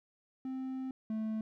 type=tone pair in turn; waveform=triangle; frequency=261.6 / 218.8 Hz; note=C4 / A3; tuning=0 / -9 cents; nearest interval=minor third; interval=309 cents; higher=first; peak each=-34 / -31 dBFS; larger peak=second; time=0.45-0.91 / 1.1-1.41 s; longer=first; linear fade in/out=2 ms; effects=none